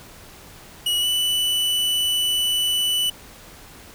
45% pulse tone with pitch glide, 2918 to 2974 Hz, F#7 to F#7, -25 to +8 cents, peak -19 dBFS, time 0.86-3.1 s, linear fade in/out 5 ms, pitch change +33 cents, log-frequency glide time 1-1.06 s, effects pink hiss -44 dBFS RMS until 3.94 s

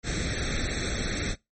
pink noise with comb filter, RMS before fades -29 dBFS, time 0.03-1.36 s, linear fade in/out 50 ms, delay 0.51 ms, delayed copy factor +0.85, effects noise-tail reverb RT60 0.2 s tail -22 dB re dry + MP3 32 kbps

